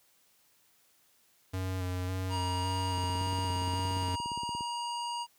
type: tone with vibrato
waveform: square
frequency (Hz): 92.2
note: F#2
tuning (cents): -6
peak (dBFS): -32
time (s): 1.53-4.16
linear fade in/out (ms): 10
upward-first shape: square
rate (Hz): 1.8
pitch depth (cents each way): 22
type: harmonic tone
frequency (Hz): 950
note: A#5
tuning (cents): +33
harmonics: 1 / 3 / 5 / 7 / 9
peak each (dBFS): -34 / -41 / -44 / -52 / -49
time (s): 2.29-5.27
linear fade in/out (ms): 50
type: click train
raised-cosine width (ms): 3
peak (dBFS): -30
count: 29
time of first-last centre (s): 2.98-4.608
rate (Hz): 17.2
effects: white hiss -67 dBFS RMS until 5.38 s + high-pass 60 Hz 12 dB/octave